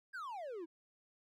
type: exponential sweep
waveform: triangle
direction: down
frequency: 1659 to 311.1 Hz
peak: -40 dBFS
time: 0.13-0.66 s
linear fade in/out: 20 ms
effects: none